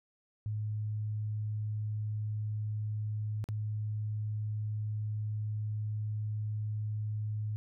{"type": "tone with dropouts", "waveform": "sine", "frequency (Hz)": 106.6, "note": "G#2", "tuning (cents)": 46, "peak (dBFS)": -32, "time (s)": [0.46, 7.56], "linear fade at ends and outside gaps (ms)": 0, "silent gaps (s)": [3.441, 3.488], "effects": []}